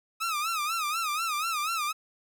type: tone with vibrato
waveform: sawtooth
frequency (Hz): 1268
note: D#6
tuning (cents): +32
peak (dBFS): -24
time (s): 0.2-1.93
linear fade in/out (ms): 20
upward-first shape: sine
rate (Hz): 4.1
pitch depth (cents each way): 130
effects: none